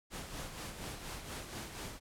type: noise with tremolo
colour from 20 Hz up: pink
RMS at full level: -42 dBFS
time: 0.1-2 s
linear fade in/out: 50 ms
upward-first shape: sine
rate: 4.2 Hz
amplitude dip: 50%
effects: low-pass 12000 Hz 12 dB/octave